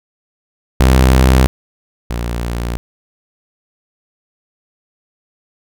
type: tone pair in turn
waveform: sawtooth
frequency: 64.5 / 58.9 Hz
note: C2 / A#1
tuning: -24 / +19 cents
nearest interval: major second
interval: 157 cents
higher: first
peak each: -3 / -14 dBFS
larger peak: first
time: 0.8-1.47 / 2.1-2.77 s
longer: neither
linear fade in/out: 0 ms
effects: none